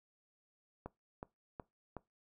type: click train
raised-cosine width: 1 ms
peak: -29 dBFS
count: 4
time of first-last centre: 0.86-1.967 s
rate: 2.71 Hz
effects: noise-tail reverb RT60 0.2 s tail -21 dB re dry